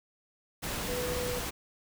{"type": "tone in noise", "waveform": "sine", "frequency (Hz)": 493.9, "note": "B4", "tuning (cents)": 0, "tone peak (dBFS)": -33, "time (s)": [0.88, 1.4], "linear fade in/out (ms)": 20, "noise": "pink", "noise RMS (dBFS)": -35, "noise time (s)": [0.62, 1.51], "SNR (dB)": -1, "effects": []}